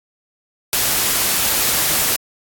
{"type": "noise", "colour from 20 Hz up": "white", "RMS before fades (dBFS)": -17, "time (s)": [0.73, 2.16], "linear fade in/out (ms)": 0, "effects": ["AAC 64 kbps"]}